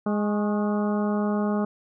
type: harmonic tone with a mistuned harmonic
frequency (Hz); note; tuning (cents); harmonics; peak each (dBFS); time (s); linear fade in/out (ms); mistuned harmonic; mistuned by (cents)
207.7; G#3; 0; 1 / 2 / 3 / 4 / 5 / 6 / 7; -23 / -30 / -32 / -35 / -38 / -37 / -43; 0.06-1.65; 5; 5; +74
effects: none